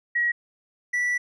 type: tone pair in turn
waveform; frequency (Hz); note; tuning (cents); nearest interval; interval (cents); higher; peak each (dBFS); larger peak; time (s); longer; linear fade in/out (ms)
sine / triangle; 1908 / 1959.4; A#6 / B6; +40 / -14; unison; 46; second; -20; neither; 0.15-0.32 / 0.93-1.18; second; 10
effects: resampled to 22050 Hz